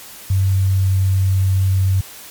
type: tone with pitch glide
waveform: sine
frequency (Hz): 95.8 to 95.19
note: G2 to F#2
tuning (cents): -39 to +50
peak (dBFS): -12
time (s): 0.3-2.01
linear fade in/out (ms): 5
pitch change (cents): -11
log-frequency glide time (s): 0.46-0.91
effects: white hiss -37 dBFS RMS until 2.3 s + MP3 96 kbps